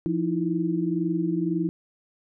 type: tone cluster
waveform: sine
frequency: 172 / 311.5 / 333.4 Hz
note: F3 / D#4 / E4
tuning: -26 / +2 / +20 cents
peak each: -27 dBFS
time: 0.06-1.69 s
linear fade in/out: 0 ms
effects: none

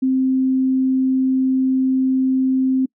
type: tone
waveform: sine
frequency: 261.6 Hz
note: C4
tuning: in tune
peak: -14 dBFS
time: 0.02-2.86 s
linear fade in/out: 10 ms
effects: noise-tail reverb RT60 0.1 s tail -26 dB re dry

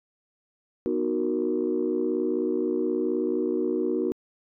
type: chord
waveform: sine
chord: B major seventh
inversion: none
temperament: equal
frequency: 246.9 / 311.1 / 370 / 466.2 Hz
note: B3 / D#4 / F#4 / A#4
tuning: 0 / 0 / 0 / 0 cents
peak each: -30 / -28 / -26 / -30 dBFS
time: 0.86-4.12 s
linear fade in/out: 0 ms
effects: tanh soft clip ceiling -15 dBFS

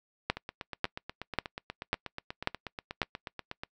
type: two click trains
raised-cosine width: 0.3 ms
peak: -10 / -21 dBFS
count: 6 / 28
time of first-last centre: 0.3-3.017 / 0.37-3.635 s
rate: 1.84 / 8.27 Hz
effects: noise-tail reverb RT60 0.1 s tail -25 dB re dry

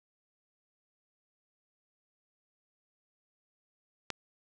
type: click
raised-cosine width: 0.2 ms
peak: -16 dBFS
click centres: 4.103 s
effects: 9-bit

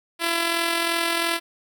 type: tone with amplitude modulation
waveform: 5% pulse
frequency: 336.6 Hz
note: E4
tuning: 36 cents sharp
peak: -8 dBFS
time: 0.19-1.4 s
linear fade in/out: 50 ms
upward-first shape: sine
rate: 42.9 Hz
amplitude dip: 40%
effects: none

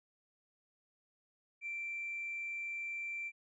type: tone with tanh clipping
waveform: triangle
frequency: 2349 Hz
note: D7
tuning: in tune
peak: -38 dBFS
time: 1.61-3.32 s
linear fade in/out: 50 ms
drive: 4 dB
effects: resampled to 22050 Hz

